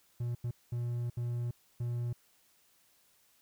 triangle tone bursts at uneven times, 120 Hz, B2, 49 cents flat, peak -30 dBFS, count 5, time 0.2-0.35 / 0.44-0.51 / 0.72-1.1 / 1.17-1.51 / 1.8-2.13 s, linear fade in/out 5 ms, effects white hiss -68 dBFS RMS until 3.41 s

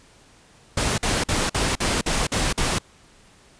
pink noise bursts, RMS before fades -22 dBFS, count 8, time 0.77-2.786 s, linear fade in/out 5 ms, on 210 ms, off 48 ms, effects pink hiss -53 dBFS RMS until 3.59 s + resampled to 22050 Hz

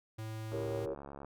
square tone, 110 Hz, A2, in tune, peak -40 dBFS, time 0.18-0.86 s, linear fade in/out 10 ms
sine chord, E diminished seventh, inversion none, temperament equal, 329.6 / 392 / 466.2 / 554.4 Hz, E4 / G4 / Bb4 / Db5, 0 / 0 / 0 / 0 cents, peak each -44 / -41 / -40 / -40 dBFS, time 0.52-0.95 s, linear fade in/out 20 ms
click train, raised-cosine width 1 ms, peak -32 dBFS, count 52, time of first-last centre 0.52-1.246 s, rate 70.2 Hz
effects none

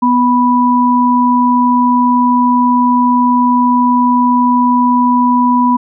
sine tone pair together, 246.9 / 985.1 Hz, B3 / B5, 0 / -5 cents, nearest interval 2 octaves, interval 2395 cents, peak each -10 dBFS, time 0.02-5.77 s, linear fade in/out 10 ms, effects none

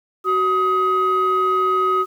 sine tone pair together, 374.9 / 1261 Hz, F#4 / D#6, +23 / +23 cents, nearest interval octave + major sixth, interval 2100 cents, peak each -19 / -15 dBFS, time 0.24-2.06 s, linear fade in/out 50 ms, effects tanh soft clip ceiling -11 dBFS + 8-bit

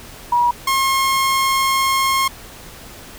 sine / sawtooth tone pair in turn, 962 / 1074.5 Hz, B5 / C6, -46 / +46 cents, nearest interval major second, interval 192 cents, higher second, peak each -12 / -11 dBFS, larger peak second, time 0.32-0.51 / 0.67-2.28 s, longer second, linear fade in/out 5 ms, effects pink hiss -38 dBFS RMS until 3.18 s

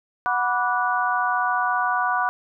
harmonic tone with a mistuned harmonic, 245.3 Hz, B3, 12 cents flat, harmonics 3 / 4 / 5 / 6, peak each -25 / -25 / -25 / -25 dBFS, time 0.26-2.29 s, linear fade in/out 0 ms, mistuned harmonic 5, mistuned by -86 cents, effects none

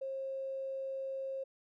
triangle tone with tanh clipping, 536 Hz, C5, 42 cents sharp, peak -36 dBFS, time 0.01-1.44 s, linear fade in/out 10 ms, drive 3 dB, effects none

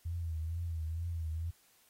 sine tone with vibrato, 82.41 Hz, E2, in tune, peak -34 dBFS, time 0.05-1.51 s, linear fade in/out 10 ms, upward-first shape triangle, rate 2.2 Hz, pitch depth 83 cents each way, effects white hiss -67 dBFS RMS until 1.89 s + AAC 48 kbps

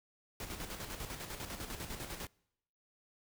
pink noise with tremolo, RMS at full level -42 dBFS, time 0.4-2.27 s, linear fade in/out 2 ms, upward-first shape square, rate 10 Hz, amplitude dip 50%, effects noise-tail reverb RT60 0.8 s tail -26 dB re dry

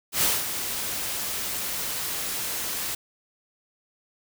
white noise with ADSR envelope, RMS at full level -21 dBFS, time 0.12-2.95 s, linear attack 100 ms, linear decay 210 ms, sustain -9 dB, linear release 5 ms, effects none

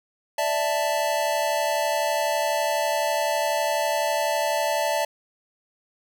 square chord, D suspended second, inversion none, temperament equal, 587.3 / 659.3 / 880 Hz, D5 / E5 / A5, 0 / 0 / 0 cents, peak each -27 dBFS, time 0.38-5.05 s, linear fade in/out 5 ms, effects none

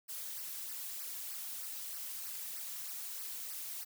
blue noise with flanger, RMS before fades -43 dBFS, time 0.08-3.85 s, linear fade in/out 20 ms, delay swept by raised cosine 0.28 to 3.38 ms, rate 3.2 Hz, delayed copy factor -0.85, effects none

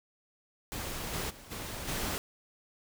pink noise with level steps, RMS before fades -38 / -35 / -51 / -40 / -34 dBFS, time 0.72-2.18 s, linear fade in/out 0 ms, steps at 1.12 / 1.29 / 1.5 / 1.87 s, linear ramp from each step 20 ms, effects none

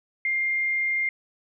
sine tone, 2111 Hz, C7, 15 cents sharp, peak -22 dBFS, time 0.25-1.09 s, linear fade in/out 2 ms, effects none

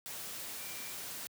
sine tone in noise, 2349 Hz, D7, in tune, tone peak -52 dBFS, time 0.59-0.92 s, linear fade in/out 0 ms, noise white, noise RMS -43 dBFS, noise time 0.06-1.27 s, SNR -12 dB, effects high-pass 80 Hz 12 dB/octave

